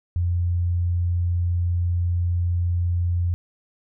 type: tone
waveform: sine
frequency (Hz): 87.4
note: F2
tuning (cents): +2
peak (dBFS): -19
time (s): 0.16-3.34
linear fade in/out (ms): 0
effects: none